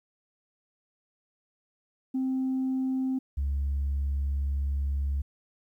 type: tone pair in turn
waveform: sine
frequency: 261.6 / 69.75 Hz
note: C4 / C#2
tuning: 0 / +11 cents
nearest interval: octave + major seventh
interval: 2289 cents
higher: first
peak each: -24 dBFS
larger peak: neither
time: 2.14-3.19 / 3.37-5.22 s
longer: second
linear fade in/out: 10 ms
effects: tanh soft clip ceiling -23 dBFS + 11-bit